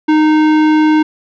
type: tone with tanh clipping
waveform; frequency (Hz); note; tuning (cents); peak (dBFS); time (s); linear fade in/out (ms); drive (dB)
sine; 308.6; D#4; -14; -9; 0.08-1.03; 10; 17
effects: none